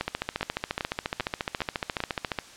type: two click trains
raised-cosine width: 0.3 ms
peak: -11 / -12 dBFS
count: 35 / 5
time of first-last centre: 0.01-2.388 / 0.41-2.004 s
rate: 14.3 / 2.51 Hz
effects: white hiss -48 dBFS RMS until 2.56 s + low-pass 7000 Hz 12 dB/octave